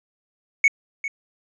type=tone with echo; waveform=triangle; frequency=2217 Hz; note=C#7; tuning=in tune; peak=-10 dBFS; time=0.64-0.68 s; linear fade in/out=2 ms; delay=400 ms; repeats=1; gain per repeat=-13 dB; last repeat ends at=1.08 s; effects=resampled to 16000 Hz